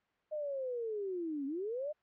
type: linear two-way sweep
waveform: sine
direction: down then up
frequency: 620 to 267 to 620 Hz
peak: -35 dBFS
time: 0.31-1.93 s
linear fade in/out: 20 ms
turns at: 1.46 s
effects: white hiss -75 dBFS RMS until 2.02 s + low-pass 2000 Hz 12 dB/octave